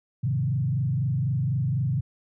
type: tone with frequency modulation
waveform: sine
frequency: 131.4 Hz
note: C3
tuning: 8 cents sharp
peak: -22 dBFS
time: 0.23-2.01 s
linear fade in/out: 10 ms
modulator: 24 Hz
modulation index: 1.1
effects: none